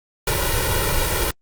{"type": "noise with comb filter", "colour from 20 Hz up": "pink", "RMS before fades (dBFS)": -20, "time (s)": [0.27, 1.31], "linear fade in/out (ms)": 5, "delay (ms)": 2.1, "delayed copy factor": 1, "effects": ["Opus 48 kbps"]}